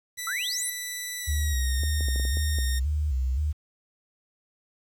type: tone with pitch glide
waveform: 10% pulse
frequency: 1975.5 to 1843.2 Hz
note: B6 to A#6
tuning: 0 to -20 cents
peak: -23 dBFS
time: 0.17-2.8 s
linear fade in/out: 20 ms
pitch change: -120 cents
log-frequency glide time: 1.19-1.76 s
type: exponential sweep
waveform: sine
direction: up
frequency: 1268 to 11840 Hz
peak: -28 dBFS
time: 0.27-0.7 s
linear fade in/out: 2 ms
type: tone with vibrato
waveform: sine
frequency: 69.6 Hz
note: C#2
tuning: 8 cents sharp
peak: -23 dBFS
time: 1.27-3.53 s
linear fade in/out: 20 ms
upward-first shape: square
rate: 1.9 Hz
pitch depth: 130 cents each way
type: clicks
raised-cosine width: 2 ms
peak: -25 dBFS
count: 8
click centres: 1.835 / 2.008 / 2.085 / 2.16 / 2.198 / 2.252 / 2.371 / 2.586 s
effects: 9-bit